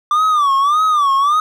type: tone with vibrato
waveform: triangle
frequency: 1174.7 Hz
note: D6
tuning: in tune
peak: -9 dBFS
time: 0.11-1.4 s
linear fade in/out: 2 ms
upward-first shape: sine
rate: 1.7 Hz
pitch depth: 140 cents each way
effects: none